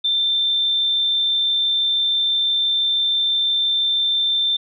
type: tone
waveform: sine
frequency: 3567 Hz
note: A7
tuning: 23 cents sharp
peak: -16 dBFS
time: 0.04-4.57 s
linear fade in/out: 10 ms
effects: none